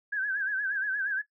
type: tone with vibrato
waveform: sine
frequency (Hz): 1611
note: G6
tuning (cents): +47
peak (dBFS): -27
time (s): 0.12-1.22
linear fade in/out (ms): 10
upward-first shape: sine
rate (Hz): 8.5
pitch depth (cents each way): 99
effects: noise-tail reverb RT60 0.1 s tail -17 dB re dry